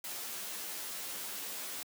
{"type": "noise with comb filter", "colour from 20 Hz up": "white", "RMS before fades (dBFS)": -41, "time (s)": [0.04, 1.83], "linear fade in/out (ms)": 2, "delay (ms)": 12, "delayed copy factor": -0.8, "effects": ["high-pass 200 Hz 12 dB/octave"]}